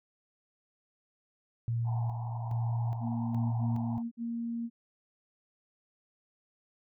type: tone with tremolo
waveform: sine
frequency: 116.54 Hz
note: A#2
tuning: in tune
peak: -28 dBFS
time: 1.68-3.98 s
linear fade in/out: 0 ms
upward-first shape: square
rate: 1.2 Hz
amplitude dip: 45%
type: band-pass noise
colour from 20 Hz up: white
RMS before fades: -46 dBFS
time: 1.84-4.03 s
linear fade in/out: 50 ms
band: 680 to 960 Hz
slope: 96 dB/octave
type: tone bursts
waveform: sine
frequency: 233.1 Hz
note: A#3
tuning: in tune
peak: -32 dBFS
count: 3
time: 3-4.7 s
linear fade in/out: 50 ms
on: 530 ms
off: 55 ms
effects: none